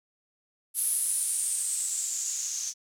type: noise with low-pass filter sweep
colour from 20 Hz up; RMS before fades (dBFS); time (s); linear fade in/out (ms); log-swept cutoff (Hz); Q
violet; -30; 0.74-2.74; 50; 11000 to 6100; 6.7
effects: none